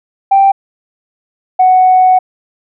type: tone pair in turn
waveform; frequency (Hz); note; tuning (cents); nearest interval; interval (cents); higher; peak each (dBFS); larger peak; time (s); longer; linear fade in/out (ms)
sine; 784 / 742.2; G5 / F#5; 0 / +5; minor second; 95; first; -3; neither; 0.31-0.52 / 1.59-2.19; second; 10
effects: tanh soft clip ceiling 0 dBFS